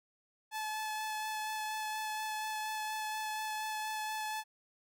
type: tone with vibrato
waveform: sawtooth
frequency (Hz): 863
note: A5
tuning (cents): -34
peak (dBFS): -32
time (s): 0.51-4.44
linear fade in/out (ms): 50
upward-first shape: sine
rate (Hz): 4.2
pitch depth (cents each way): 10
effects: none

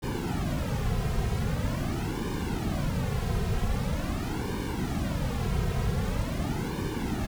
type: noise with flanger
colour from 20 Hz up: brown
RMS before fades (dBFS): -29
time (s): 0.02-7.27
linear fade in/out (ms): 20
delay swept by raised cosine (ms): 1.5 to 3.5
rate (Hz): 0.44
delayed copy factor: -0.9
effects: none

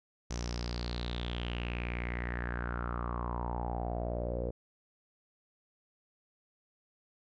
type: tone with low-pass filter sweep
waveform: sawtooth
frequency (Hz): 59.6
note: A#1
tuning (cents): +39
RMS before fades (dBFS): -36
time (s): 0.3-4.51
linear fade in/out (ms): 10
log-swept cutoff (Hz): 6100 to 500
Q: 6.6
effects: none

